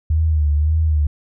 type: tone with vibrato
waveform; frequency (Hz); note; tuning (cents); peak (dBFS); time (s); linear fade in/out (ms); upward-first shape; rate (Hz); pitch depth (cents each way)
sine; 76.6; D#2; -27; -13; 0.1-1.07; 5; sine; 1.8; 74
effects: none

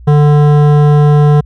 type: tone with hard clipping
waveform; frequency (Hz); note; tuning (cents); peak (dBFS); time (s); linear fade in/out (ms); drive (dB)
sine; 147.7; D3; +10; -6; 0.07-1.41; 10; 14
effects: added 60 Hz sine -30 dBFS peak until 1.45 s

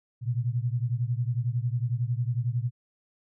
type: beating tone pair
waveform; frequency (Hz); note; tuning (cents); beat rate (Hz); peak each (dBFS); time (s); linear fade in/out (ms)
sine; 117 / 128; A#2 / C3; +7 / -38; 11; -27 / -29; 0.21-2.71; 50
effects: none

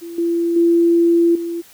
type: tone with level steps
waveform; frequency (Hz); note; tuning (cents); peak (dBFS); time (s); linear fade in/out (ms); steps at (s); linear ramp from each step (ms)
sine; 339.1; E4; +49; -28 / -15 / -10 / -21; 0.01-1.62; 20; 0.18 / 0.56 / 1.35; 5
effects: white hiss -46 dBFS RMS until 1.73 s

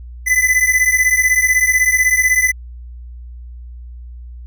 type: beating tone pair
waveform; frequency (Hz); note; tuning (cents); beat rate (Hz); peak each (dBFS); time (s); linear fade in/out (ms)
square; 2000 / 2016; B6 / B6; +21 / +35; 16; -15; 0.26-2.52; 20
effects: added 60 Hz sine -30 dBFS peak until 4.46 s

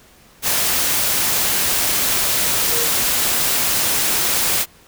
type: tone in noise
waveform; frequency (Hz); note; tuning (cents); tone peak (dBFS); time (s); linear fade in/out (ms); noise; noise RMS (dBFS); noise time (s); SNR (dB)
sine; 470; A#4; +14; -26; 2.69-2.89; 50; white; -18; 0.42-4.66; -11
effects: pink hiss -49 dBFS RMS until 4.87 s

